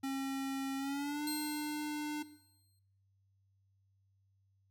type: tone with pitch glide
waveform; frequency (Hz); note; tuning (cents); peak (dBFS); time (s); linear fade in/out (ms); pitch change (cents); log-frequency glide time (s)
square; 270 to 299.6; C#4 to D4; -45 to +35; -36; 0.03-2.23; 10; +180; 0.77-1.26
type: tone with exponential decay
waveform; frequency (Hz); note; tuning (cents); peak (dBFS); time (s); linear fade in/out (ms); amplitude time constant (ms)
20% pulse; 4186; C8; 0; -32; 1.27-2.79; 1; 330
effects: noise-tail reverb RT60 0.7 s tail -17 dB re dry + added 97 Hz sine -70 dBFS peak until 4.7 s